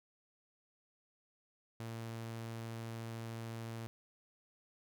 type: tone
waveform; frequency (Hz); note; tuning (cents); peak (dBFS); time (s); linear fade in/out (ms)
sawtooth; 114.2; A#2; -35; -38; 1.8-3.87; 0
effects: none